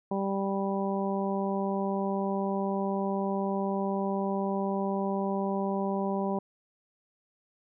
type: harmonic tone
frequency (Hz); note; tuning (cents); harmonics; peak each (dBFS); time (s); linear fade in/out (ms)
196; G3; 0; 1 / 2 / 3 / 4 / 5; -30 / -33 / -35 / -36 / -37; 0.11-6.39; 5
effects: none